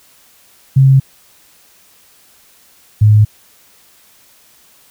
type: tone pair in turn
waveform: sine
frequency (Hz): 134.5 / 106.16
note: C3 / G#2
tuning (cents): +48 / +38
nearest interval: major third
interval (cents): 410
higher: first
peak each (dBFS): -4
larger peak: neither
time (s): 0.76-1 / 3.01-3.25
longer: neither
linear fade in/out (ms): 10
effects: white hiss -48 dBFS RMS until 4.9 s